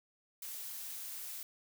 blue noise, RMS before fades -44 dBFS, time 0.42-1.43 s, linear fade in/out 2 ms, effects none

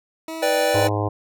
20% pulse tone with vibrato, 320 Hz, D#4, 49 cents sharp, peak -24 dBFS, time 0.28-0.89 s, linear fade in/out 2 ms, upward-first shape sine, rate 2.6 Hz, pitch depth 21 cents each way
square chord, G major, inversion first, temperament equal, 493.9 / 587.3 / 784 Hz, B4 / D5 / G5, 0 / 0 / 0 cents, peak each -23 / -21 / -25 dBFS, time 0.42-0.88 s, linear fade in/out 10 ms
harmonic tone, 103.83 Hz, G#2, in tune, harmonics 1 / 3 / 4 / 5 / 6 / 7 / 8 / 9 / 10, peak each -23 / -28 / -29 / -30 / -31 / -31 / -32 / -33 / -33 dBFS, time 0.74-1.09 s, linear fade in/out 10 ms
effects none

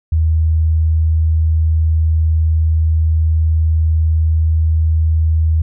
sine tone, 79.7 Hz, D#2, 42 cents sharp, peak -10 dBFS, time 0.12-5.62 s, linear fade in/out 5 ms, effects none

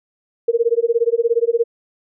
sine tone with tremolo, 466.3 Hz, A#4, 1 cent sharp, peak -10 dBFS, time 0.48-1.64 s, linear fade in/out 5 ms, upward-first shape sine, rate 17 Hz, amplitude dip 100%, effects none

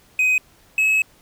triangle tone pair in turn, 2513 / 2575 Hz, D#7 / E7, +17 / -41 cents, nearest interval unison, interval 42 cents, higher second, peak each -13 dBFS, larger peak neither, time 0.19-0.38 / 0.78-1.02 s, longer second, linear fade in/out 2 ms, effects pink hiss -54 dBFS RMS until 1.21 s

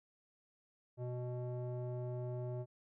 square tone with low-pass filter, 123.7 Hz, B2, 3 cents sharp, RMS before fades -41 dBFS, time 0.97-2.66 s, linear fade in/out 50 ms, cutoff 600 Hz, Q 2.2, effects none

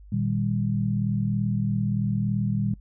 sine tone cluster, 117.4 / 155.2 / 198.4 Hz, A#2 / D#3 / G3, +13 / -4 / +21 cents, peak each -26 / -29 / -26 dBFS, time 0.12-2.74 s, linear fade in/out 5 ms, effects noise-tail reverb RT60 0.1 s tail -23 dB re dry + added 50 Hz sine -44 dBFS peak until 2.8 s

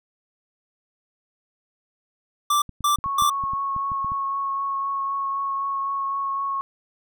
square tone bursts, 1173 Hz, D6, 2 cents flat, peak -18 dBFS, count 3, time 2.5-3.3 s, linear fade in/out 5 ms, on 120 ms, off 220 ms
clicks, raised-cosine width 5 ms, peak -25 dBFS, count 11, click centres 2.693 / 2.807 / 2.987 / 3.061 / 3.222 / 3.438 / 3.535 / 3.764 / 3.918 / 4.046 / 4.119 s
sine tone with vibrato, 1100 Hz, C#6, 14 cents flat, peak -23 dBFS, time 3.04-6.61 s, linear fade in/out 0 ms, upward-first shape triangle, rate 3.9 Hz, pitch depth 12 cents each way
effects none

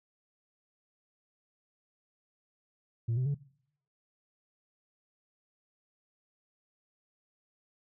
sine tone with pitch steps, 115.4 / 128.04 / 142.07 Hz, A#2 / C3 / C#3, -17 / -37 / +43 cents, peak -25 dBFS, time 3.08-3.347 s, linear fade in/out 10 ms, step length 89 ms, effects noise-tail reverb RT60 0.7 s tail -23 dB re dry + tanh soft clip ceiling -26 dBFS

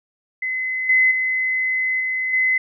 sine tone with level steps, 2037 Hz, C7, 47 cents flat, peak -21 / -12 / -18 / -20 / -15 dBFS, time 0.42-2.58 s, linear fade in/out 5 ms, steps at 0.89 / 1.11 / 2 / 2.33 s, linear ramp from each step 5 ms, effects none

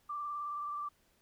sine tone with vibrato, 1174.7 Hz, D6, in tune, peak -36 dBFS, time 0.09-0.89 s, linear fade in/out 10 ms, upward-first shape triangle, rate 19 Hz, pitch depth 31 cents each way, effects pink hiss -71 dBFS RMS until 1.21 s

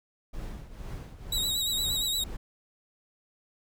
brown noise with tremolo, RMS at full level -36 dBFS, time 0.33-2.37 s, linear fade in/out 10 ms, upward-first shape triangle, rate 2.1 Hz, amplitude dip 75%
sawtooth tone with vibrato, 3842 Hz, B7, 48 cents flat, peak -24 dBFS, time 1.32-2.24 s, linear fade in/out 5 ms, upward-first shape sine, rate 8.6 Hz, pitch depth 52 cents each way
effects none

